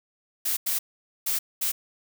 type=noise bursts at uneven times; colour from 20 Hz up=blue; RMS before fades=-26 dBFS; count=4; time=0.45-0.57 / 0.66-0.79 / 1.26-1.39 / 1.61-1.72 s; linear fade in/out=10 ms; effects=none